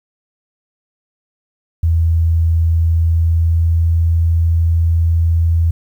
sine tone with pitch glide, 82.41 to 83.08 Hz, E2 to E2, 0 to +14 cents, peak -10 dBFS, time 1.83-5.71 s, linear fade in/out 5 ms, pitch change +14 cents, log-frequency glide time 2.77-3.89 s, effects 8-bit

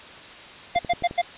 square tone bursts, 698.5 Hz, F5, in tune, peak -18 dBFS, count 4, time 0.75-1.218 s, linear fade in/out 10 ms, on 42 ms, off 100 ms
click train, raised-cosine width 2 ms, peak -21 dBFS, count 5, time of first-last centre 0.76-1.111 s, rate 11.4 Hz
effects white hiss -42 dBFS RMS until 1.37 s + resampled to 8000 Hz

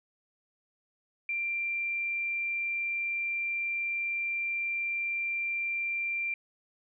sine tone, 2367 Hz, D7, 13 cents sharp, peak -29 dBFS, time 1.29-6.34 s, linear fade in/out 2 ms, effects none

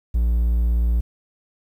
triangle tone, 58.27 Hz, A#1, in tune, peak -14 dBFS, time 0.14-1.01 s, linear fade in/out 10 ms, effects 9-bit

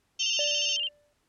sine tone with vibrato, 2960 Hz, F#7, in tune, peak -27 dBFS, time 0.19-0.89 s, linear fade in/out 20 ms, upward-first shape square, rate 14 Hz, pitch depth 85 cents each way
harmonic tone, 899 Hz, A5, 37 cents sharp, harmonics 3 / 4 / 5 / 6 / 7, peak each -37 / -38 / -39 / -33 / -33 dBFS, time 0.19-0.77 s, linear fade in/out 10 ms
triangle tone with exponential decay, 588 Hz, D5, 2 cents sharp, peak -27 dBFS, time 0.39-1.13 s, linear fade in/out 1 ms, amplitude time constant 160 ms
effects pink hiss -72 dBFS RMS until 1.28 s + low-pass 11000 Hz 12 dB/octave

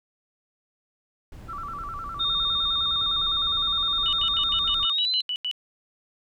brown noise, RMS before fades -41 dBFS, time 1.32-4.85 s, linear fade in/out 2 ms
sine tone with vibrato, 1244.5 Hz, D#6, in tune, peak -32 dBFS, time 1.48-4.93 s, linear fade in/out 20 ms, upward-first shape square, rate 9.8 Hz, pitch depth 130 cents each way
sine tone with pitch glide, 3670 to 4049 Hz, A#7 to B7, -28 to +42 cents, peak -22 dBFS, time 2.19-5.22 s, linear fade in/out 20 ms, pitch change +170 cents, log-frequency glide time 4.91-5.11 s
sine tone bursts, 2960 Hz, F#7, in tune, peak -25 dBFS, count 10, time 4.06-5.513 s, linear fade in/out 0 ms, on 67 ms, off 87 ms
effects none

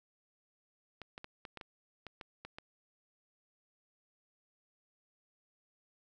clicks, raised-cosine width 0.3 ms, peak -29 dBFS, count 10, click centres 1.017 / 1.179 / 1.244 / 1.452 / 1.573 / 1.612 / 2.067 / 2.212 / 2.45 / 2.585 s, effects none

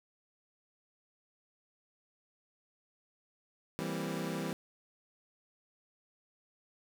25% pulse chord, C dominant seventh, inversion first, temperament equal, 164.81 / 196 / 233.1 / 261.6 Hz, E3 / G3 / Bb3 / C4, 0 / 0 / 0 / 0 cents, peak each -35 / -36 / -40 / -38 dBFS, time 3.79-4.53 s, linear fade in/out 0 ms, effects none

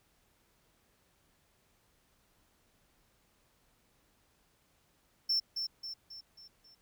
triangle tone with echo, 5380 Hz, E8, 34 cents sharp, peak -26 dBFS, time 5.29-5.4 s, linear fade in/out 10 ms, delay 270 ms, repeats 5, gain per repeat -6 dB, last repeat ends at 6.75 s, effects pink hiss -71 dBFS RMS until 6.81 s

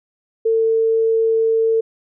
sine tone, 449.3 Hz, A4, 36 cents sharp, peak -13 dBFS, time 0.45-1.81 s, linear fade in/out 10 ms, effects none

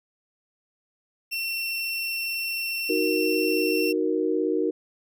30% pulse tone, 2711 Hz, E7, 48 cents sharp, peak -24 dBFS, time 1.31-3.93 s, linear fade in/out 20 ms
sine chord, D# minor, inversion none, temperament equal, 311.1 / 370 / 466.2 Hz, D#4 / F#4 / A#4, 0 / 0 / 0 cents, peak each -26 dBFS, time 2.89-4.71 s, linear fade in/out 10 ms
effects none

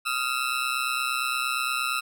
20% pulse ring-modulated tone, 1318.5 Hz, E6, in tune, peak -17 dBFS, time 0.05-2.01 s, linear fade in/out 20 ms, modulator 64.3 Hz, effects none

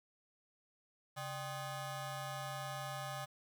20% pulse ring-modulated tone, 460.4 Hz, A#4, 22 cents flat, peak -33 dBFS, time 1.16-3.26 s, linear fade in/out 20 ms, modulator 324 Hz, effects 11-bit

